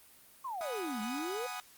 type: exponential two-way sweep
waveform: sine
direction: down then up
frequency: 1121 to 207.7 to 518 Hz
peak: -36 dBFS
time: 0.44-1.47 s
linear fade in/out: 10 ms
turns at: 1.01 s
type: chord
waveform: sawtooth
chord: G# minor seventh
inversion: third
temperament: equal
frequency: 740 / 830.6 / 987.8 / 1244.5 Hz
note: F#5 / G#5 / B5 / D#6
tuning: 0 / 0 / 0 / 0 cents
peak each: -39 / -43 / -44 / -39 dBFS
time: 0.61-1.6 s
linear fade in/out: 0 ms
effects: white hiss -59 dBFS RMS until 1.77 s + Opus 32 kbps